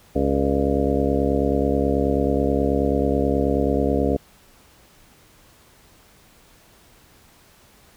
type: harmonic tone with a mistuned harmonic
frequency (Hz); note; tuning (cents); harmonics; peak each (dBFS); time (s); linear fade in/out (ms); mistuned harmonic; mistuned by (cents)
69.3; C#2; 0; 1 / 2 / 3 / 4 / 5 / 6 / 7 / 8 / 9 / 10; -25 / -30 / -27 / -23 / -33 / -25 / -25 / -38 / -28 / -31; 0.15-4.17; 10; 9; -72
effects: pink hiss -53 dBFS RMS until 7.96 s